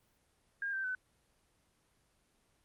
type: tone with pitch steps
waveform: sine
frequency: 1615 / 1561.8 / 1510.3 Hz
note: G#6 / G6 / F#6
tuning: -49 / -7 / +35 cents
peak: -34 dBFS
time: 0.62-0.95 s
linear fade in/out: 2 ms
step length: 110 ms
effects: pink hiss -73 dBFS RMS until 2.64 s + Opus 24 kbps